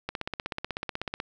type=click train; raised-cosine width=0.3 ms; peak=-15 dBFS; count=19; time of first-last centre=0.09-1.201 s; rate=16.2 Hz; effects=none